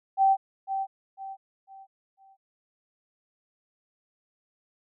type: tone with echo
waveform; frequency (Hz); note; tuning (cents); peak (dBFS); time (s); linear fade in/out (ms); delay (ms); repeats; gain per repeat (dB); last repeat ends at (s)
sine; 776; G5; -18; -17; 0.17-0.37; 50; 500; 4; -9; 2.37
effects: none